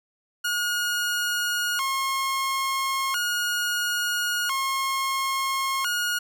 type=tone with vibrato; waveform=sawtooth; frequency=1244.5 Hz; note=D#6; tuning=in tune; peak=-20 dBFS; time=0.44-6.19 s; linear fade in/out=10 ms; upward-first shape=square; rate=0.37 Hz; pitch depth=250 cents each way; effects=none